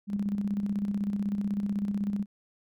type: tone with tremolo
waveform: sine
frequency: 202.6 Hz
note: G#3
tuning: 43 cents flat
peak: -25 dBFS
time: 0.07-2.26 s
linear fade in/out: 50 ms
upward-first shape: square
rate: 16 Hz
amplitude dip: 50%
effects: none